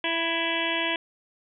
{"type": "harmonic tone with a mistuned harmonic", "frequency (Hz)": 332.3, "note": "E4", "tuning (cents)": 14, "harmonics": [1, 2, 3, 5, 6, 7, 8, 9, 10], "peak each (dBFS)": [-33, -33, -33, -33, -33, -33, -33, -33, -33], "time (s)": [0.04, 0.96], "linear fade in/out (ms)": 2, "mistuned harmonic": 3, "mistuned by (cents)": -18, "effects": []}